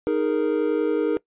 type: chord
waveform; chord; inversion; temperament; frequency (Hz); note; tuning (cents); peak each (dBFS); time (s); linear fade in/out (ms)
triangle; D# suspended fourth; none; equal; 311.1 / 415.3 / 466.2; D#4 / G#4 / A#4; 0 / 0 / 0; -22 / -23 / -21; 0.07-1.17; 0
effects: noise-tail reverb RT60 0.1 s tail -21 dB re dry + resampled to 8000 Hz